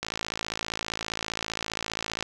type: click train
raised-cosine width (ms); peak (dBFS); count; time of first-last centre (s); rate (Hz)
0.2; -12; 122; 0.03-2.226; 55.1
effects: none